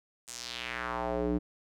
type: tone with band-pass filter sweep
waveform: square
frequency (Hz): 60.2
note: B1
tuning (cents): -44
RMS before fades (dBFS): -34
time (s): 0.27-1.39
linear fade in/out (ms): 20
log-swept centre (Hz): 8300 to 270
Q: 2.2
effects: none